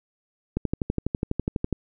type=click train; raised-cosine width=3 ms; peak=-11 dBFS; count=15; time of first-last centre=0.57-1.727 s; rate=12.1 Hz; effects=none